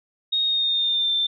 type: tone with pitch glide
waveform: sine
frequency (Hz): 3729 to 3565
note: A#7 to A7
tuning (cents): 0 to +22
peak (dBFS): -19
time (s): 0.32-1.27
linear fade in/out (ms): 10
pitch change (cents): -78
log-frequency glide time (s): 0.45-1.13
effects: none